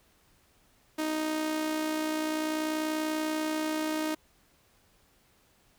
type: tone with amplitude modulation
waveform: sawtooth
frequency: 311.1 Hz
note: D#4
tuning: in tune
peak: -23 dBFS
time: 0.98-4.15 s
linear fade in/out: 10 ms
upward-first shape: sine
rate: 60.5 Hz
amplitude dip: 40%
effects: pink hiss -65 dBFS RMS until 5.78 s